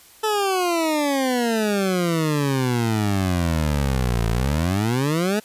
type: exponential two-way sweep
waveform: 20% pulse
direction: down then up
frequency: 440 to 55 to 219 Hz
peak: -14 dBFS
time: 0.23-5.4 s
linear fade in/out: 10 ms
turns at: 4.29 s
effects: white hiss -49 dBFS RMS until 5.44 s + resampled to 32000 Hz